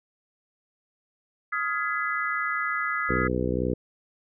sine chord, F half-diminished seventh, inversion third, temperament just, 1257.2 / 1396.9 / 1676.3 / 2012 Hz, Eb6 / F6 / Ab6 / Cb7, +18 / 0 / +16 / +32 cents, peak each -29 / -32 / -31 / -31 dBFS, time 1.52-3.28 s, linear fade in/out 10 ms
harmonic tone, 62.3 Hz, B1, 16 cents sharp, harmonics 1 / 2 / 3 / 4 / 5 / 6 / 7 / 8, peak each -32 / -32 / -32 / -32 / -32 / -32 / -32 / -32 dBFS, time 3.09-3.74 s, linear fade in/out 5 ms
effects none

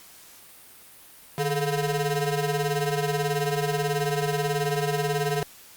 25% pulse ring-modulated tone, 286.4 Hz, D4, 43 cents flat, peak -17 dBFS, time 1.38-5.43 s, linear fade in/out 0 ms, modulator 134 Hz, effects white hiss -49 dBFS RMS until 5.76 s + Opus 48 kbps

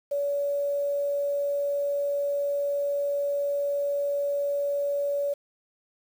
sine tone with quantisation, 569 Hz, C#5, 45 cents sharp, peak -24 dBFS, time 0.11-5.34 s, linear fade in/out 10 ms, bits 8, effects none

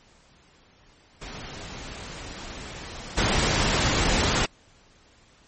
pink noise with level steps, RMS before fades -38 / -22 dBFS, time 1.21-4.46 s, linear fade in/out 10 ms, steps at 3.17 s, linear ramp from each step 10 ms, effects pink hiss -57 dBFS RMS until 5.47 s + MP3 32 kbps

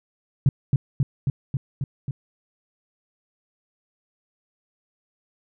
sine tone with echo, 135.2 Hz, C#3, 43 cents flat, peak -12 dBFS, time 0.46-0.49 s, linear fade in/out 2 ms, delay 270 ms, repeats 6, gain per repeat -2 dB, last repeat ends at 2.11 s, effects none

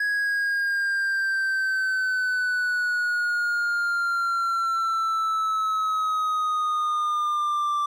triangle exponential sweep, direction down, 1667 to 1172 Hz, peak -20 dBFS, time 0-7.86 s, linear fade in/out 5 ms, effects none

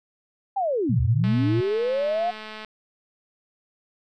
sine linear two-way sweep, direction down then up, 818 to 64 to 718 Hz, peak -21 dBFS, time 0.56-2.31 s, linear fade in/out 10 ms, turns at 1.01 s
sine tone with vibrato, 117.8 Hz, A#2, 19 cents sharp, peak -21 dBFS, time 0.89-1.61 s, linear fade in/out 10 ms, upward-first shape sine, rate 2.9 Hz, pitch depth 65 cents each way
click train, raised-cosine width 0.3 ms, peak -22 dBFS, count 305, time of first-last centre 1.24-2.647 s, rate 216 Hz
effects none

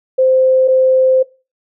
sine tone pair in turn, 520 / 520 Hz, C5 / C5, -11 / -11 cents, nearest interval unison, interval 0 cents, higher neither, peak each -8 dBFS, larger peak neither, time 0.18-0.68 / 0.68-1.23 s, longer second, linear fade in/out 10 ms, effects noise-tail reverb RT60 0.3 s tail -20 dB re dry

